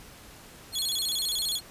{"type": "tone with vibrato", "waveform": "sawtooth", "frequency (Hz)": 3792, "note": "A#7", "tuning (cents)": 29, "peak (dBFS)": -24, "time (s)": [0.72, 1.61], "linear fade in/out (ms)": 50, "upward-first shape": "square", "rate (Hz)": 15, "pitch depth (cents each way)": 200, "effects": ["pink hiss -49 dBFS RMS until 1.7 s", "resampled to 32000 Hz"]}